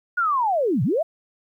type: linear two-way sweep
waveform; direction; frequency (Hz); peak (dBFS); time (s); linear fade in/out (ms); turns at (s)
sine; down then up; 1471 to 108.1 to 698; -18; 0.17-1.03; 10; 0.83
effects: 10-bit